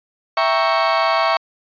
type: chord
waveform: 35% pulse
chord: E diminished seventh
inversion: none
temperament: equal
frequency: 659.3 / 784 / 932.3 / 1108.7 Hz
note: E5 / G5 / Bb5 / Db6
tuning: 0 / 0 / 0 / 0 cents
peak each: -17 / -21 / -22 / -17 dBFS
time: 0.37-1.37 s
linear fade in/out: 2 ms
effects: resampled to 11025 Hz